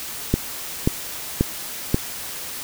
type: click train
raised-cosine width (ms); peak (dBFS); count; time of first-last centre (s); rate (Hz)
3; -3; 4; 0.34-1.944; 1.87
effects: white hiss -32 dBFS RMS until 2.63 s